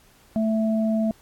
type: tone pair together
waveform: sine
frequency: 220 / 659.3 Hz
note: A3 / E5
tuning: 0 / 0 cents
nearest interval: octave + perfect fifth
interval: 1900 cents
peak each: -20 / -27 dBFS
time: 0.36-1.11 s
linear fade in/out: 0 ms
effects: pink hiss -56 dBFS RMS until 1.21 s + AAC 64 kbps